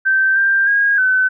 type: tone with pitch steps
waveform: sine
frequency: 1554 / 1584 / 1634 / 1517 Hz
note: G6 / G6 / G#6 / F#6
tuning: -16 / +18 / -29 / +43 cents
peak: -11 dBFS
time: 0.05-1.29 s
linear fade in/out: 20 ms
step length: 310 ms
effects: none